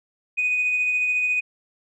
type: tone with tremolo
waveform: sine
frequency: 2489 Hz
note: D#7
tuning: in tune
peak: -17 dBFS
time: 0.37-1.41 s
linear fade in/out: 20 ms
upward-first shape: sine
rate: 14 Hz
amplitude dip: 30%
effects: tanh soft clip ceiling -15 dBFS